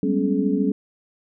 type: tone cluster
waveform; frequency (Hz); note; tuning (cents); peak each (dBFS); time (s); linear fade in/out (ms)
sine; 191.9 / 205.6 / 249.4 / 276.9 / 425.9; G3 / G#3 / B3 / C#4 / G#4; -37 / -17 / +17 / -2 / +44; -24 / -25 / -27 / -22 / -27; 0.03-0.72; 2
effects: none